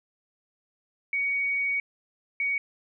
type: tone pair in turn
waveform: sine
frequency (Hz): 2244 / 2244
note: C#7 / C#7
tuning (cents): +21 / +21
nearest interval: unison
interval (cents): 0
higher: neither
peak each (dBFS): -24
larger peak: neither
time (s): 1.13-1.8 / 2.4-2.58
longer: first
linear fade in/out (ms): 2
effects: none